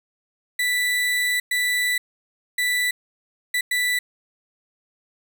35% pulse tone bursts at uneven times, 1975.5 Hz, B6, in tune, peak -18 dBFS, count 5, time 0.59-1.4 / 1.51-1.98 / 2.58-2.91 / 3.54-3.61 / 3.71-3.99 s, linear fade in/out 5 ms, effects none

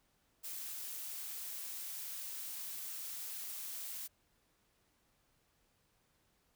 blue noise, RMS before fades -44 dBFS, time 0.43-4.08 s, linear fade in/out 20 ms, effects pink hiss -75 dBFS RMS until 6.55 s

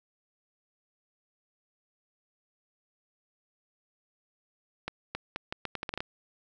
accelerating click train, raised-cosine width 0.3 ms, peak -17 dBFS, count 11, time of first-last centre 4.88-6.005 s, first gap 270 ms, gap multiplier 0.78, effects none

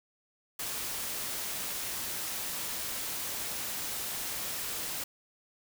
white noise, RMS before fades -36 dBFS, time 0.59-5.04 s, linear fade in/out 5 ms, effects none

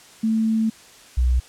sine tone pair in turn, 221.8 / 62.24 Hz, A3 / B1, +14 / +14 cents, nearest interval octave + minor seventh, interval 2200 cents, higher first, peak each -17 / -15 dBFS, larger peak second, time 0.23-0.7 / 1.17-1.4 s, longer first, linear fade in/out 10 ms, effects white hiss -47 dBFS RMS until 1.48 s + low-pass 9000 Hz 12 dB/octave

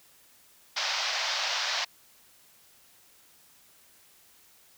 white band-pass noise, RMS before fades -30 dBFS, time 0.76-1.85 s, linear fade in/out 10 ms, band 580 to 5700 Hz, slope 48 dB/octave, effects white hiss -59 dBFS RMS until 4.77 s

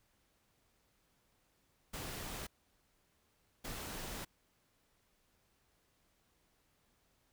pink noise bursts at uneven times, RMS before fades -44 dBFS, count 2, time 1.93-2.47 / 3.64-4.25 s, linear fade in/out 10 ms, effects pink hiss -75 dBFS RMS until 7.32 s

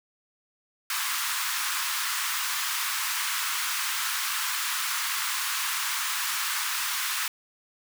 pink high-pass noise, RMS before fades -29 dBFS, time 0.9-7.28 s, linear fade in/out 2 ms, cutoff 1000 Hz, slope 48 dB/octave, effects none

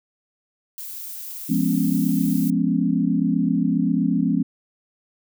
violet noise, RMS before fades -34 dBFS, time 0.78-2.5 s, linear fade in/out 0 ms
sine chord, C# dominant seventh, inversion first, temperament just, 173.24 / 207.9 / 249.5 / 277.2 Hz, E#3 / G#3 / B3 / C#4, -14 / +2 / +18 / 0 cents, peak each -23 dBFS, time 1.49-4.43 s, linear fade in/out 10 ms
effects none

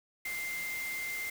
sine tone in noise, 2093 Hz, C7, in tune, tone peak -35 dBFS, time 0.25-1.3 s, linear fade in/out 5 ms, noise white, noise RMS -43 dBFS, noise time 0.25-1.3 s, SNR +5 dB, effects none

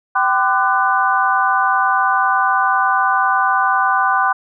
sine tone cluster, 774 / 1018 / 1188 / 1492 Hz, G5 / C6 / D6 / F#6, -22 / -48 / +20 / +14 cents, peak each -18 dBFS, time 0.15-4.33 s, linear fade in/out 10 ms, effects none

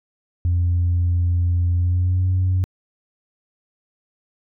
sine tone with pitch glide, 87.31 to 92.29 Hz, F2 to F#2, 0 to -4 cents, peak -14 dBFS, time 0.45-2.64 s, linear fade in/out 0 ms, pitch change +96 cents, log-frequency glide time 1.74-2.27 s, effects tanh soft clip ceiling -13 dBFS

